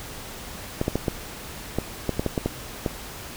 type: clicks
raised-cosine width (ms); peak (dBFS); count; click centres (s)
2; -9; 11; 0.814 / 0.881 / 0.956 / 1.082 / 1.786 / 2.093 / 2.195 / 2.263 / 2.378 / 2.46 / 2.862
effects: pink hiss -38 dBFS RMS until 3.36 s